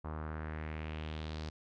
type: tone with low-pass filter sweep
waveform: sawtooth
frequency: 77.78 Hz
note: D#2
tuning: in tune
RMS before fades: -41 dBFS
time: 0.04-1.5 s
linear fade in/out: 10 ms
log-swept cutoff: 1100 to 4900 Hz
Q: 2.5
effects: none